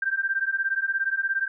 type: beating tone pair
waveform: sine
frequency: 1568 / 1585 Hz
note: G6 / G6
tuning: 0 / +19 cents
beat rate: 17 Hz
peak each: -26 dBFS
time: 0.02-1.48 s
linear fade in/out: 5 ms
effects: none